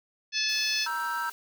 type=harmonic tone; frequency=866 Hz; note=A5; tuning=28 cents flat; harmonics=2 / 3 / 4 / 5 / 6 / 7; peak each=-35 / -31 / -34 / -32 / -30 / -36 dBFS; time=0.32-0.88 s; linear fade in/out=50 ms
type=high-pass noise; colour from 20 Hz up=white; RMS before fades=-46 dBFS; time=0.49-1.32 s; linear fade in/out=0 ms; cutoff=230 Hz; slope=48 dB/octave
type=chord; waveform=triangle; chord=E diminished; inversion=second; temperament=equal with one note detuned; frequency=945.3 / 1318.5 / 1568 Hz; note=Bb5 / E6 / G6; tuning=+24 / 0 / 0 cents; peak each=-31 dBFS; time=0.86-1.3 s; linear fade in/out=5 ms
effects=none